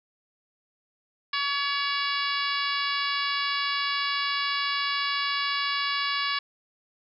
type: harmonic tone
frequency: 566 Hz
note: C#5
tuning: 36 cents sharp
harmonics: 2 / 3 / 4 / 5 / 6 / 7 / 8 / 9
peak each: -30 / -32 / -33 / -34 / -35 / -35 / -36 / -37 dBFS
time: 1.33-6.39 s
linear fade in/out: 5 ms
effects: none